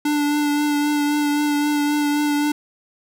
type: tone with vibrato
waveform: square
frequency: 293.7 Hz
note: D4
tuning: in tune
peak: -18 dBFS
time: 0.05-2.52 s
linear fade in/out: 5 ms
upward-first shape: triangle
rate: 3.8 Hz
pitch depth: 21 cents each way
effects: none